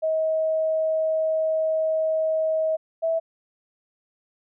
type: tone pair in turn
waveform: sine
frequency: 635 / 654.4 Hz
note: D#5 / E5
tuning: +35 / -13 cents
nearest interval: minor second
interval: 52 cents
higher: second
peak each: -20 dBFS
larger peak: neither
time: 0.02-2.77 / 3.02-3.2 s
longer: first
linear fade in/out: 20 ms
effects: none